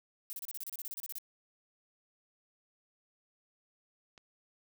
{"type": "noise bursts", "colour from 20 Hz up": "violet", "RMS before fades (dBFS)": -41, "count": 15, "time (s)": [0.3, 1.184], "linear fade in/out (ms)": 0, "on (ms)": 30, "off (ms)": 31}
{"type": "click", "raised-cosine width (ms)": 0.2, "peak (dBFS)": -36, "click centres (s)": 4.178}
{"effects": []}